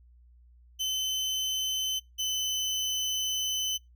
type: tone pair in turn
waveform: 30% pulse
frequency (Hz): 3052 / 3033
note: G7 / F#7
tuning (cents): -47 / +42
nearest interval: unison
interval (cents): 11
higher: first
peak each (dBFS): -25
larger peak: neither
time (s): 0.79-2 / 2.18-3.78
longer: second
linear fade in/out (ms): 20
effects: noise-tail reverb RT60 0.2 s tail -24 dB re dry + added 60 Hz sine -54 dBFS peak until 3.95 s